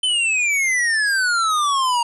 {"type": "exponential sweep", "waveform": "square", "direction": "down", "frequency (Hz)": [3081, 932.3], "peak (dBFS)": -17, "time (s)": [0.03, 2.03], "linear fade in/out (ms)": 5, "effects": ["resampled to 24000 Hz", "8-bit"]}